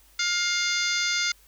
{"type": "harmonic tone with a mistuned harmonic", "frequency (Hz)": 706, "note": "F5", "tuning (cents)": 19, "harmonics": [2, 3, 4, 5, 6, 7, 8, 9, 10], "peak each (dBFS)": [-30, -28, -37, -31, -34, -30, -40, -32, -43], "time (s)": [0.19, 1.32], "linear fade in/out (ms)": 5, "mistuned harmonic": 7, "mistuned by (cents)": -24, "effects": ["added 50 Hz sine -58 dBFS peak until 1.47 s", "white hiss -58 dBFS RMS until 1.47 s"]}